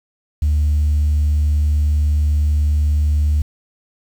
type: tone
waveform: sine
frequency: 74.7 Hz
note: D2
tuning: 30 cents sharp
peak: -11 dBFS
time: 0.42-3.42 s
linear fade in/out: 5 ms
effects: tanh soft clip ceiling -10 dBFS + 7-bit